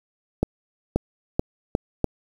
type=accelerating click train; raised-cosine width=2 ms; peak=-6 dBFS; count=5; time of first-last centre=0.43-2.043 s; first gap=530 ms; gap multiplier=0.82; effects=7-bit